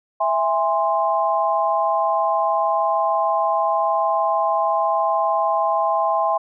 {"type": "chord", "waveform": "sine", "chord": "E augmented", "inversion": "none", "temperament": "equal with one note detuned", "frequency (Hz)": [659.3, 820.1, 1046.5], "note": ["E5", "G#5", "B#5"], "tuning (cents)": [0, -22, 0], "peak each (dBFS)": -21, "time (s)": [0.2, 6.38], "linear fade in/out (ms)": 10, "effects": []}